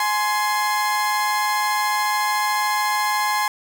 30% pulse tone pair together, 840 / 1046.5 Hz, G#5 / C6, +19 / 0 cents, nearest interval major third, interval 381 cents, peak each -19 / -19 dBFS, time 0-3.48 s, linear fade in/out 2 ms, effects none

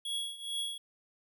square tone with tremolo, 3338 Hz, G#7, 8 cents sharp, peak -32 dBFS, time 0.05-0.78 s, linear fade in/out 5 ms, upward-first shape triangle, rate 2.3 Hz, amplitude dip 85%, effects 12-bit

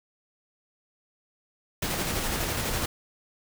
pink noise with tremolo, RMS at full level -28 dBFS, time 1.82-2.86 s, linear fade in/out 5 ms, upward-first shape square, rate 12 Hz, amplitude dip 25%, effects none

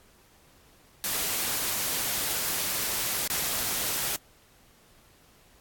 white noise with dropouts, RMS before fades -29 dBFS, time 1.04-4.16 s, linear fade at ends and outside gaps 0 ms, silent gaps 3.275-3.3 s, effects pink hiss -59 dBFS RMS until 5.6 s + AAC 64 kbps

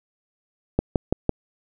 click train, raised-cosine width 2 ms, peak -5 dBFS, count 4, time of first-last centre 0.79-1.293 s, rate 5.96 Hz, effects none

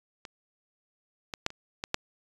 clicks, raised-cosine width 0.2 ms, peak -24 / -17 / -9 / -27 / -15 / -8 dBFS, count 6, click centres 0.252 / 1.338 / 1.464 / 1.504 / 1.839 / 1.944 s, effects resampled to 24000 Hz

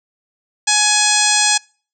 harmonic tone, 840 Hz, G#5, 19 cents sharp, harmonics 1 / 2 / 3 / 4 / 5 / 6 / 7 / 8 / 9 / 10, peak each -21 / -21 / -21 / -21 / -21 / -21 / -21 / -21 / -21 / -21 dBFS, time 0.67-1.58 s, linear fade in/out 10 ms, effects noise-tail reverb RT60 0.4 s tail -26 dB re dry

